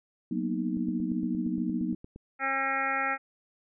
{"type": "chord", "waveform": "sine", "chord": "B major seventh", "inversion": "second", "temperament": "equal", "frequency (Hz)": [185, 233.1, 246.9, 311.1], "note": ["F#3", "A#3", "B3", "D#4"], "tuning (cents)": [0, 0, 0, 0], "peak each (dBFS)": -33, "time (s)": [0.31, 1.95], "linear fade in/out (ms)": 5}
{"type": "click train", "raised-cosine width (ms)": 3, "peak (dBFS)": -31, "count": 13, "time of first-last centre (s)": [0.77, 2.16], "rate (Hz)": 8.63}
{"type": "harmonic tone", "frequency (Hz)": 270, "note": "C#4", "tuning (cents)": -45, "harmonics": [1, 2, 3, 5, 6, 7, 8, 9], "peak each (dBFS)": [-41, -39, -33, -31, -36, -33, -35, -39], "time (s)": [2.39, 3.18], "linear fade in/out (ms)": 50}
{"effects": []}